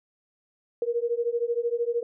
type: beating tone pair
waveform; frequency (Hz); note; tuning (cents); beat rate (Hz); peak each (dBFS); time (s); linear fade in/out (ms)
sine; 466.2 / 479.2; A#4 / A#4; 0 / +48; 13; -27; 0.82-2.03; 2
effects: none